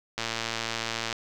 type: click train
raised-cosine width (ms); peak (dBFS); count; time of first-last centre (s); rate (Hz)
0.2; -12; 109; 0.18-1.127; 114
effects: none